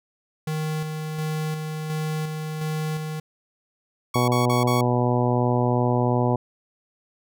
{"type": "tone with tremolo", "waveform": "square", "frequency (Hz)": 155.56, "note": "D#3", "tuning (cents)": 0, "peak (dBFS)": -25, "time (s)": [0.47, 3.2], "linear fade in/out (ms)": 5, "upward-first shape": "square", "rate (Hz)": 1.4, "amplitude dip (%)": 35}
{"type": "tone bursts", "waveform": "sawtooth", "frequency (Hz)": 1116, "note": "C#6", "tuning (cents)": 11, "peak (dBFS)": -22, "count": 4, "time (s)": [4.14, 4.811], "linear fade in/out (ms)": 5, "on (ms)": 140, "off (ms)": 37}
{"type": "harmonic tone", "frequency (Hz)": 122.8, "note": "B2", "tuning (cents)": -9, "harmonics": [1, 2, 3, 4, 5, 6, 7, 8], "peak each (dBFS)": [-22, -25, -27, -28, -29, -30, -30, -31], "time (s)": [4.15, 6.36], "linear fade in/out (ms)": 5}
{"effects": []}